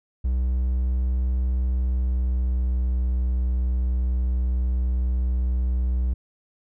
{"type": "tone with pitch glide", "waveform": "triangle", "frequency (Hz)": [62.9, 62.18], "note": ["B1", "B1"], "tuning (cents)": [32, 12], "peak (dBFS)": -18, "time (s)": [0.24, 6.14], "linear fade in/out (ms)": 10, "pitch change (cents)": -20, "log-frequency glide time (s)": [1.68, 2.92], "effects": []}